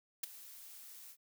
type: noise with ADSR envelope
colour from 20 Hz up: blue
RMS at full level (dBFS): -34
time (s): 0.23-1.17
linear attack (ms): 7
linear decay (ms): 11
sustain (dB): -19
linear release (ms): 68
effects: none